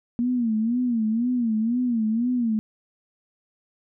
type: tone with vibrato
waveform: sine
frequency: 233 Hz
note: A#3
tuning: 1 cent flat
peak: -20 dBFS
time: 0.19-2.59 s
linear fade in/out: 0 ms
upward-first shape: sine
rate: 2 Hz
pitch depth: 130 cents each way
effects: none